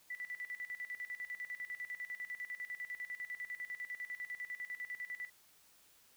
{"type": "tone with tremolo", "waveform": "sine", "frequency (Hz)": 1976, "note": "B6", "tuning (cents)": 0, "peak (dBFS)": -39, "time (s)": [0.1, 5.3], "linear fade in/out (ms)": 5, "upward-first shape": "square", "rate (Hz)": 10, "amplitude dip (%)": 80, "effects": ["white hiss -66 dBFS RMS until 6.16 s"]}